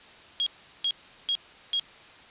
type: tone bursts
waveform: sine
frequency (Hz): 3274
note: G#7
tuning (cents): -25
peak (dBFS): -23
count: 4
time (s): 0.4-1.796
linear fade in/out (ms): 0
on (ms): 64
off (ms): 380
effects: white hiss -50 dBFS RMS until 2.3 s + resampled to 8000 Hz